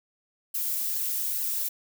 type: noise with flanger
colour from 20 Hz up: violet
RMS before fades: -29 dBFS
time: 0.54-1.69 s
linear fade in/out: 10 ms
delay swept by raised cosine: 0.84 to 3.44 ms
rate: 2.3 Hz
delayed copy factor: -0.65
effects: none